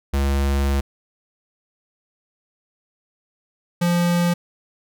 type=tone pair in turn; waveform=square; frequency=69.3 / 173.82 Hz; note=C#2 / F3; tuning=0 / -8 cents; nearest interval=octave + major third; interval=1592 cents; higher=second; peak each=-18 / -17 dBFS; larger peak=second; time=0.13-0.81 / 3.81-4.34 s; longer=first; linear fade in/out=10 ms; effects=none